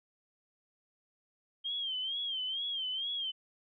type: tone with vibrato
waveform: sine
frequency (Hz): 3178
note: G7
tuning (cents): +23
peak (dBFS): -33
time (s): 1.64-3.32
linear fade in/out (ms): 20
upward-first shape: sine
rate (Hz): 2.2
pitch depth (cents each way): 97
effects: none